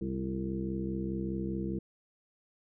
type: harmonic tone with a mistuned harmonic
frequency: 64.9 Hz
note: C2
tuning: 13 cents flat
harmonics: 1 / 2 / 3 / 4 / 5 / 6 / 7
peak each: -41 / -41 / -35 / -45 / -37 / -48 / -44 dBFS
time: 0.01-1.79 s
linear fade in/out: 5 ms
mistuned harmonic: 5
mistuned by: +61 cents
effects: none